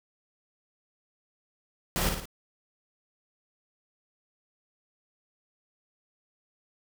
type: noise with echo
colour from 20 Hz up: pink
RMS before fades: -28 dBFS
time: 1.96-2.09 s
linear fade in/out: 0 ms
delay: 55 ms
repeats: 3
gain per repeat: -5 dB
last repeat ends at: 2.255 s
effects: none